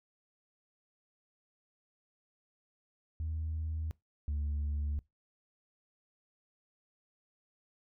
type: tone pair in turn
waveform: sine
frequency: 79.3 / 73.22 Hz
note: D#2 / D2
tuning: +33 / -5 cents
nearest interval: minor second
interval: 138 cents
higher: first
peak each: -32 / -29 dBFS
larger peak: second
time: 3.2-3.91 / 4.28-4.99 s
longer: neither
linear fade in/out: 0 ms
effects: noise-tail reverb RT60 0.2 s tail -24 dB re dry + tanh soft clip ceiling -30 dBFS